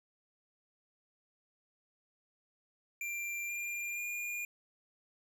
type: tone with pitch steps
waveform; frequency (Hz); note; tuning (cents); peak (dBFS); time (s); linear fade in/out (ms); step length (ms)
square; 2371 / 2396 / 2421; D7 / D7 / D#7; +16 / +34 / -48; -37; 3.01-4.45; 2; 480
effects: none